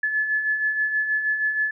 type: beating tone pair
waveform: sine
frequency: 1718 / 1724.3 Hz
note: A6 / A6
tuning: -42 / -35 cents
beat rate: 6.3 Hz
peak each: -30 / -21 dBFS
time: 0.03-1.71 s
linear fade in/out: 5 ms
effects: none